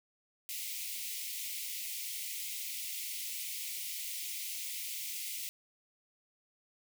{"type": "high-pass noise", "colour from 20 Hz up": "white", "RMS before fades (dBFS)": -40, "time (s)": [0.49, 5.49], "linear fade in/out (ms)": 0, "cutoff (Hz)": 2000, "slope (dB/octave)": 96, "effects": []}